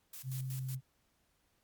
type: noise with tremolo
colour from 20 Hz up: blue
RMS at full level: -47 dBFS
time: 0.13-0.75 s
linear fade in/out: 5 ms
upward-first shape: square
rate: 5.4 Hz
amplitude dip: 80%
type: tone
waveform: sine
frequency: 130.81 Hz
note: C3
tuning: in tune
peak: -36 dBFS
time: 0.23-0.81 s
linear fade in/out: 50 ms
effects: pink hiss -75 dBFS RMS until 1.63 s + MP3 96 kbps